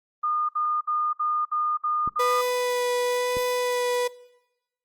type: tone bursts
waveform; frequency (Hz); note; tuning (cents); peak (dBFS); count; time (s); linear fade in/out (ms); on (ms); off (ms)
sine; 1219; D#6; -36; -22; 7; 0.23-2.416; 10; 260; 61
type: clicks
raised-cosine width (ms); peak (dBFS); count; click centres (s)
3; -23 / -22; 2; 2.076 / 3.369
type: tone with vibrato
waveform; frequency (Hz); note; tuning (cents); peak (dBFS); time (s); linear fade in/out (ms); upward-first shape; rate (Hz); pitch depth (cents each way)
35% pulse; 493.9; B4; 0; -21; 2.19-4.08; 10; sine; 1; 10
effects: noise-tail reverb RT60 1.0 s tail -21 dB re dry + Opus 24 kbps